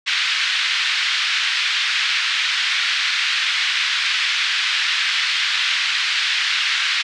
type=band-pass noise; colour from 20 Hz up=white; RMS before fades=-20 dBFS; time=0.06-7.03 s; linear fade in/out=20 ms; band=1500 to 4000 Hz; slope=24 dB/octave; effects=resampled to 22050 Hz